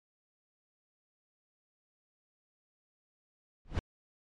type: noise with exponential growth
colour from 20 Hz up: brown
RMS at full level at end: -22 dBFS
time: 3.65-3.79 s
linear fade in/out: 0 ms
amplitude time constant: 29 ms
effects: low-pass 5000 Hz 12 dB/octave + MP3 48 kbps